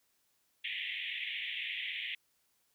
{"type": "band-pass noise", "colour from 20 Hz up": "pink", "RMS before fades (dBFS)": -39, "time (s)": [0.64, 2.15], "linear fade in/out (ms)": 5, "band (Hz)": [1900, 3500], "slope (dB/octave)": 96, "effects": ["white hiss -75 dBFS RMS until 2.74 s"]}